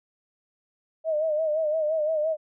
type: tone with vibrato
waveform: sine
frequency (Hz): 622.3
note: D#5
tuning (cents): 0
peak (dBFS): -22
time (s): 1.04-2.37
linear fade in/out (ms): 50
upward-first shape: sine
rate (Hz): 5.8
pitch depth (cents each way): 70
effects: none